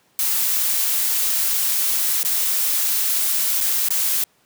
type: noise with dropouts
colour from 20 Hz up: blue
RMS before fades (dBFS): -20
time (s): 0.19-4.24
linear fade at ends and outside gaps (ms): 1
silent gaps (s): 2.231-2.249 / 3.605-3.609 / 3.886-3.905
effects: pink hiss -60 dBFS RMS until 4.45 s + high-pass 150 Hz 12 dB/octave

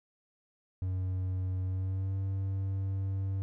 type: tone with pitch glide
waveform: triangle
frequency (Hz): 92.9 to 96.68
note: F#2 to G2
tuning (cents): +7 to -23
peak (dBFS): -28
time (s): 0.82-3.42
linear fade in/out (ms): 0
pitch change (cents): +70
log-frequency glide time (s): 1.64-2.16
effects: none

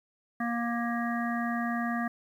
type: harmonic tone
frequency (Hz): 235.6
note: A#3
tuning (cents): +19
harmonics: 1 / 3 / 5 / 7 / 8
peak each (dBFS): -30 / -35 / -37 / -38 / -39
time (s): 0.4-2.08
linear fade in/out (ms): 5
effects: 10-bit

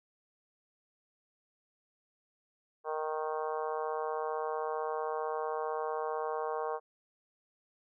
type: harmonic tone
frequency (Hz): 155.56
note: D#3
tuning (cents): 0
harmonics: 3 / 4 / 5 / 6 / 7 / 8 / 9 / 10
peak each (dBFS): -36 / -40 / -39 / -42 / -40 / -49 / -52 / -53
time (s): 2.84-6.8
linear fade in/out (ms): 50
effects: none

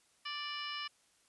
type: harmonic tone with a mistuned harmonic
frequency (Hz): 587.3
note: D5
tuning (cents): 0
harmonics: 2 / 3 / 4 / 5 / 6 / 7 / 8 / 9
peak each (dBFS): -44 / -47 / -46 / -43 / -55 / -52 / -51 / -48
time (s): 0.25-0.88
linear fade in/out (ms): 10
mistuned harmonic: 8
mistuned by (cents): +69
effects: white hiss -70 dBFS RMS until 1.28 s + resampled to 24000 Hz

